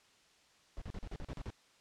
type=noise bursts; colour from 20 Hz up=brown; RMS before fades=-42 dBFS; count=9; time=0.77-1.504 s; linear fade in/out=0 ms; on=46 ms; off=40 ms; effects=white hiss -66 dBFS RMS until 1.8 s + low-pass 6000 Hz 12 dB/octave